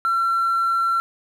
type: tone with hard clipping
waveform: triangle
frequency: 1356 Hz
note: E6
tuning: 49 cents sharp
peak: -17 dBFS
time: 0.05-1 s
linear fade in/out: 0 ms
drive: 2 dB
effects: none